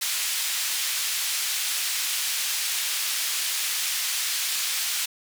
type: band-pass noise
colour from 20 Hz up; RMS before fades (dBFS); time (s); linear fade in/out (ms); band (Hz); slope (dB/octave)
pink; -27; 0.01-5.06; 10; 2700 to 16000; 12
effects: none